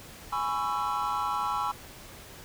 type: chord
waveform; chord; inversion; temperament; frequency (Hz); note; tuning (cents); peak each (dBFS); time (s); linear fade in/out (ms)
triangle; C# minor seventh; second; just; 831.5 / 997.9 / 1108.7 / 1330.5; G#5 / B5 / C#6 / E6; +2 / +18 / 0 / +16; -31; 0.32-1.72; 10
effects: pink hiss -47 dBFS RMS until 2.44 s